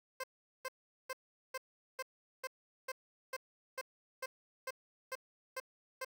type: tone bursts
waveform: 15% pulse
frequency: 522 Hz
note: C5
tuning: 4 cents flat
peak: -32 dBFS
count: 14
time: 0.2-6.048 s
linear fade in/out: 5 ms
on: 37 ms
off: 410 ms
effects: none